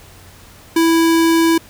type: tone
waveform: square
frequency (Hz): 329.6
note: E4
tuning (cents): 0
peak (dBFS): -11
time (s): 0.76-1.58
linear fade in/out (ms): 5
effects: added 90 Hz sine -46 dBFS peak until 1.69 s + pink hiss -43 dBFS RMS until 1.69 s